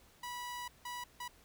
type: tone bursts at uneven times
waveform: sawtooth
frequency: 978 Hz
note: B5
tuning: 17 cents flat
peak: -37 dBFS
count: 3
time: 0.23-0.68 / 0.85-1.04 / 1.2-1.28 s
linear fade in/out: 5 ms
effects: added 60 Hz sine -70 dBFS peak until 1.44 s + pink hiss -64 dBFS RMS until 1.44 s